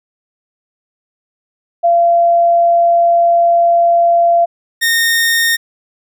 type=tone pair in turn; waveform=sine / sawtooth; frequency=685 / 1840.9 Hz; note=F5 / A#6; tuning=-34 / -22 cents; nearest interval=octave + perfect fourth; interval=1712 cents; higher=second; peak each=-7 dBFS; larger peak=neither; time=1.83-4.46 / 4.81-5.57 s; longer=first; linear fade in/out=20 ms; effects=none